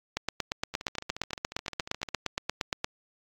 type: two click trains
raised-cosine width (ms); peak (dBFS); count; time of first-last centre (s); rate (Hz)
0.2; -11 / -21; 24 / 20; 0.17-2.844 / 0.74-2.088; 8.6 / 14.1
effects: AAC 48 kbps